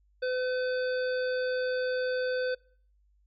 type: harmonic tone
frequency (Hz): 507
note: B4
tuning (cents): +45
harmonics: 1 / 3 / 5 / 7 / 9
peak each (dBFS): -28 / -35 / -48 / -47 / -45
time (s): 0.22-2.55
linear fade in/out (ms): 10
effects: noise-tail reverb RT60 0.5 s tail -24 dB re dry + added 50 Hz sine -63 dBFS peak until 3.26 s